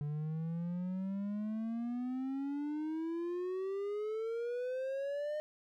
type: exponential sweep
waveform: triangle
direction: up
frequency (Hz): 145.1 to 611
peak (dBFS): -33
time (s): 0.01-5.4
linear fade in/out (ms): 0
effects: none